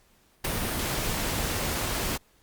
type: noise with ADSR envelope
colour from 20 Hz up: pink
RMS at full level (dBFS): -24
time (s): 0.44-2.18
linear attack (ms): 10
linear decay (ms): 11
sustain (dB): -5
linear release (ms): 23
effects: pink hiss -63 dBFS RMS until 2.42 s + Opus 48 kbps